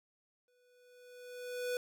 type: tone with exponential growth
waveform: square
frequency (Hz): 493.9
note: B4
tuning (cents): 0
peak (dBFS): -33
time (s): 0.48-1.77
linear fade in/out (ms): 1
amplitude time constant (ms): 280
effects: none